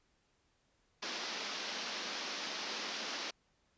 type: band-pass noise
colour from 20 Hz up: white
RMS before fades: -41 dBFS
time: 1.02-3.31 s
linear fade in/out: 10 ms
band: 190 to 5700 Hz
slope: 48 dB/octave
effects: pink hiss -75 dBFS RMS until 3.77 s + resampled to 16000 Hz